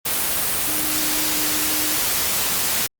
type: tone in noise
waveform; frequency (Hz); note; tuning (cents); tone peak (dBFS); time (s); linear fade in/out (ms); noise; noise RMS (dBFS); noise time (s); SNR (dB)
sine; 306.4; D#4; -27; -31; 0.67-1.96; 10; white; -21; 0.05-2.87; -13
effects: Opus 32 kbps